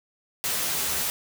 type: noise with comb filter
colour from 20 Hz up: white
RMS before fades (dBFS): -27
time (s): 0.44-1.1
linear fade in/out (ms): 0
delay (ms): 13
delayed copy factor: +0.55
effects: none